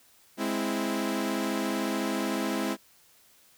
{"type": "chord", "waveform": "sawtooth", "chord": "Ab augmented", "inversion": "none", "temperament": "equal", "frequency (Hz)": [207.7, 261.6, 329.6], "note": ["Ab3", "C4", "E4"], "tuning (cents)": [0, 0, 0], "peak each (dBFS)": -28, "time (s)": [0.37, 2.77], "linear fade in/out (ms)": 50, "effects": ["white hiss -60 dBFS RMS until 3.57 s"]}